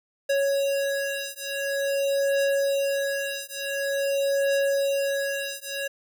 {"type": "beating tone pair", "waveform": "square", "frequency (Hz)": [554.4, 554.87], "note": ["C#5", "C#5"], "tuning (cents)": [0, 2], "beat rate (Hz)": 0.47, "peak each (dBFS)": -27, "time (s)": [0.29, 5.88], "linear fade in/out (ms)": 10, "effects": []}